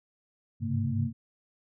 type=tone cluster; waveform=sine; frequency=100.1 / 105.2 / 132.7 / 139.8 / 228.1 Hz; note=G2 / G#2 / C3 / C#3 / A#3; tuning=+37 / +23 / +25 / +15 / -37 cents; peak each=-31 / -34 / -32 / -36 / -32 dBFS; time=0.6-1.13 s; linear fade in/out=50 ms; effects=none